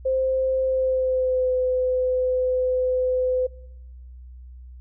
sine tone with pitch glide, 523.3 to 508.4 Hz, C5 to C5, 0 to -50 cents, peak -19 dBFS, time 0.05-3.47 s, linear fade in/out 10 ms, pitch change -50 cents, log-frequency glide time 0.64-1.52 s, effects noise-tail reverb RT60 0.9 s tail -24 dB re dry + added 62 Hz sine -39 dBFS peak until 4.8 s

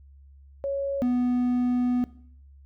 sine / triangle tone pair in turn, 554.4 / 247 Hz, C#5 / B3, 0 / 0 cents, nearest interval octave + major second, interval 1400 cents, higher first, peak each -25 / -19 dBFS, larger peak second, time 0.64-1.02 / 1.02-2.04 s, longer second, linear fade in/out 0 ms, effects noise-tail reverb RT60 0.6 s tail -18 dB re dry + added 69 Hz sine -48 dBFS peak until 2.65 s

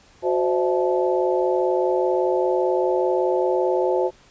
sine tone cluster, 366.9 / 519 / 604 / 662 / 868 Hz, F#4 / C5 / D5 / E5 / A5, -15 / -14 / +48 / +7 / -24 cents, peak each -21 / -22 / -30 / -28 / -27 dBFS, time 0.22-4.11 s, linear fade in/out 50 ms, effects pink hiss -53 dBFS RMS until 4.3 s + resampled to 16000 Hz

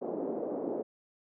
pink band-pass noise, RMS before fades -35 dBFS, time 0.01-0.83 s, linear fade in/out 20 ms, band 280 to 600 Hz, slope 24 dB/octave, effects none

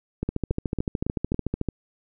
two click trains, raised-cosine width 3 ms, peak -12 / -13 dBFS, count 20 / 5, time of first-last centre 0.29-1.687 / 0.23-1.344 s, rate 13.6 / 3.59 Hz, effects none

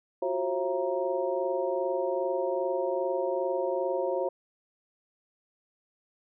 sine tone cluster, 352.1 / 374.6 / 538 / 675 / 938 Hz, F4 / F#4 / C5 / E5 / A#5, +14 / +21 / +48 / +41 / +11 cents, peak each -37 / -32 / -29 / -35 / -37 dBFS, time 0.22-4.29 s, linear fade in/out 5 ms, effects none

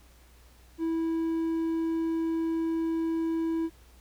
triangle tone, 327.2 Hz, E4, 13 cents flat, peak -24 dBFS, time 0.78-3.7 s, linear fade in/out 50 ms, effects added 60 Hz sine -54 dBFS peak until 4 s + pink hiss -60 dBFS RMS until 4 s

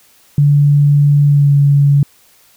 sine tone with pitch glide, 144.5 to 142.1 Hz, D3 to C#3, -28 to +43 cents, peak -6 dBFS, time 0.38-2.03 s, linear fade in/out 2 ms, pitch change -29 cents, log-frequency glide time 1.27-1.52 s, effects white hiss -49 dBFS RMS until 2.56 s

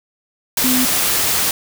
sine tone in noise, 253.7 Hz, B3, 47 cents sharp, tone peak -16 dBFS, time 0.64-0.85 s, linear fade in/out 2 ms, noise white, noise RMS -17 dBFS, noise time 0.57-1.51 s, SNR -2 dB, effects none

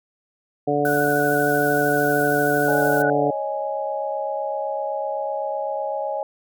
harmonic tone, 145.4 Hz, D3, 17 cents flat, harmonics 1 / 2 / 3 / 4 / 5, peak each -29 / -24 / -22 / -24 / -23 dBFS, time 0.67-3.31 s, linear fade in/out 10 ms
sine tone with vibrato, 1480 Hz, F#6, in tune, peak -22 dBFS, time 0.85-3.1 s, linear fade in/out 2 ms, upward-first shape sine, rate 13 Hz, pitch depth 25 cents each way
violet noise, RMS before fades -33 dBFS, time 0.85-3.02 s, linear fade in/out 2 ms
sine chord, C# suspended second, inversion none, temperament equal, 554.4 / 622.3 / 830.6 Hz, C#5 / D#5 / G#5, 0 / 0 / 0 cents, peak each -27 dBFS, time 2.68-6.23 s, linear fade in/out 2 ms
effects MP3 96 kbps

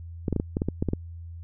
clicks, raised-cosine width 3 ms, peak -12 dBFS, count 10, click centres 0.282 / 0.327 / 0.363 / 0.399 / 0.569 / 0.619 / 0.686 / 0.825 / 0.887 / 0.934 s, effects added 84 Hz sine -37 dBFS peak until 1.43 s

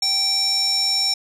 square tone with band-pass filter, 777 Hz, G5, 16 cents flat, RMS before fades -20 dBFS, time 0.02-1.14 s, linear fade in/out 5 ms, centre 5500 Hz, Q 6.3, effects none

